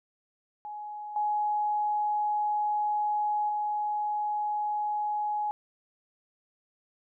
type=tone with level steps; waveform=sine; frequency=839 Hz; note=G#5; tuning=17 cents sharp; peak=-36 / -25 / -27 dBFS; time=0.65-5.51 s; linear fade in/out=0 ms; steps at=1.16 / 3.49 s; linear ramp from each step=2 ms; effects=none